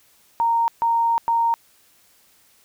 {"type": "tone bursts at uneven times", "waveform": "sine", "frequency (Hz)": 926, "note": "A#5", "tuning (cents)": -12, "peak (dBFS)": -16, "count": 3, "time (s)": [[0.4, 0.68], [0.82, 1.18], [1.28, 1.54]], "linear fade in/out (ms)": 0, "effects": ["white hiss -57 dBFS RMS until 2.64 s"]}